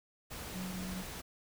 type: tone in noise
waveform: sine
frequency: 185 Hz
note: F#3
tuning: in tune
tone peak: -39 dBFS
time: 0.54-1.03 s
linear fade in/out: 20 ms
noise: pink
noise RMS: -44 dBFS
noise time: 0.3-1.22 s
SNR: +2 dB
effects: none